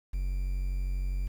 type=tone with quantisation; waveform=triangle; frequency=46.25 Hz; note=F#1; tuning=in tune; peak=-26 dBFS; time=0.13-1.28 s; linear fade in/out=10 ms; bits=9; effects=none